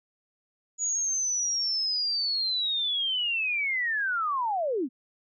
sine linear sweep, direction down, 6860 to 224.9 Hz, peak -25 dBFS, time 0.78-4.89 s, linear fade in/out 50 ms, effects none

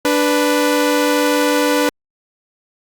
sawtooth tone pair together, 293.7 / 493.9 Hz, D4 / B4, 0 / 0 cents, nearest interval major sixth, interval 900 cents, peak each -12 / -12 dBFS, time 0.05-1.89 s, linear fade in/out 0 ms, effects Opus 48 kbps

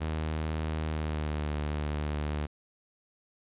sawtooth tone with pitch glide, 78.3 to 74.72 Hz, D#2 to D2, +11 to +30 cents, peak -26 dBFS, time 0-2.47 s, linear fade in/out 20 ms, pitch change -81 cents, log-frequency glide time 0.88-1.47 s, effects resampled to 8000 Hz

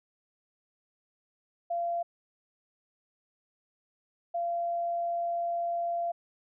sine tone pair in turn, 687 / 687 Hz, F5 / F5, -29 / -29 cents, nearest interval unison, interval 0 cents, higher neither, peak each -28 dBFS, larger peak neither, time 1.7-2.03 / 4.34-6.12 s, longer second, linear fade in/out 10 ms, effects none

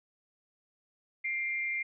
sine tone pair together, 2104 / 2364 Hz, C7 / D7, +9 / +11 cents, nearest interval major second, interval 202 cents, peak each -31 / -38 dBFS, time 1.24-1.83 s, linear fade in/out 10 ms, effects none

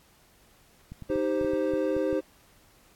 clicks, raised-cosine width 5 ms, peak -28 dBFS, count 10, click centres 0.92 / 1.023 / 1.1 / 1.158 / 1.413 / 1.447 / 1.535 / 1.737 / 1.966 / 2.129 s
triangle chord, C minor, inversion first, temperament equal, 311.1 / 392 / 523.3 Hz, Eb4 / G4 / C5, 0 / 0 / 0 cents, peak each -27 / -28 / -26 dBFS, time 1.09-2.21 s, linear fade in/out 20 ms
effects pink hiss -60 dBFS RMS until 2.95 s + AAC 64 kbps

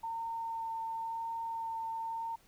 sine tone with vibrato, 909 Hz, A#5, 44 cents flat, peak -35 dBFS, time 0.03-2.36 s, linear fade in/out 10 ms, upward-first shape sine, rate 0.95 Hz, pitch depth 10 cents each way, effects pink hiss -65 dBFS RMS until 2.47 s

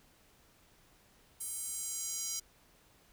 square tone with high-pass filter sweep, 444.3 Hz, A4, 17 cents sharp, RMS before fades -39 dBFS, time 1.4-2.4 s, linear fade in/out 10 ms, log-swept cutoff 9600 to 5900 Hz, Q 2.7, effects pink hiss -65 dBFS RMS until 3.12 s

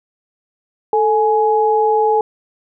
sine tone pair together, 440 / 838.1 Hz, A4 / G#5, 0 / +16 cents, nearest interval major seventh, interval 1116 cents, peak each -14 dBFS, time 0.93-2.21 s, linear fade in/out 2 ms, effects none

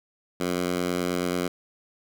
10% pulse tone with high-pass filter, 89.2 Hz, F2, 37 cents sharp, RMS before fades -27 dBFS, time 0.4-1.48 s, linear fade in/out 5 ms, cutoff 200 Hz, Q 0.98, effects none

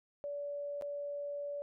sine tone with dropouts, 575 Hz, D5, 37 cents flat, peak -37 dBFS, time 0.24-1.62 s, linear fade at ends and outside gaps 0 ms, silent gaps 0.812-0.822 s, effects none

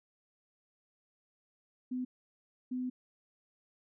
sine tone bursts at uneven times, 252.6 Hz, B3, 39 cents sharp, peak -33 dBFS, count 2, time 1.91-2.05 / 2.71-2.9 s, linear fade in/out 10 ms, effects none

